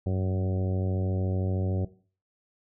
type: harmonic tone with a mistuned harmonic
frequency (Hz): 93.5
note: F#2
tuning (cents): +19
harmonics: 1 / 2 / 3 / 4 / 5 / 6 / 7 / 8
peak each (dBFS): -26 / -32 / -38 / -37 / -40 / -40 / -46 / -47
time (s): 0.06-1.85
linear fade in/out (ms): 5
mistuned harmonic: 1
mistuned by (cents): +28
effects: noise-tail reverb RT60 0.4 s tail -17 dB re dry